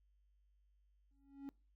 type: tone with exponential growth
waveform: triangle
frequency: 277.2 Hz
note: C#4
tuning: in tune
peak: -40 dBFS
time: 1.11-1.49 s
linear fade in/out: 0 ms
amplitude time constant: 81 ms
effects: noise-tail reverb RT60 0.3 s tail -23 dB re dry + added 50 Hz sine -70 dBFS peak until 1.75 s